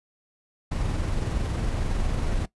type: noise with amplitude modulation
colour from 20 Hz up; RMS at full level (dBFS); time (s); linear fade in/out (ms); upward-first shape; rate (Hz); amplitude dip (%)
brown; -25; 0.71-2.46; 10; sine; 21.8; 25
effects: noise-tail reverb RT60 0.1 s tail -18 dB re dry + resampled to 24000 Hz